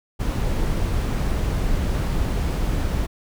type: noise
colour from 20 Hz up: brown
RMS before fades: -22 dBFS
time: 0.19-3.07 s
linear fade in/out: 20 ms
effects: none